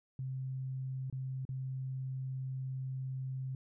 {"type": "tone with dropouts", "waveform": "sine", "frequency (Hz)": 131.4, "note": "C3", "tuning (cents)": 8, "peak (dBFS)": -36, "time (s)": [0.19, 3.55], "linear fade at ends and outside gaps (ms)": 2, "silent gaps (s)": [[1.1, 1.126], [1.452, 1.49]], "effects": []}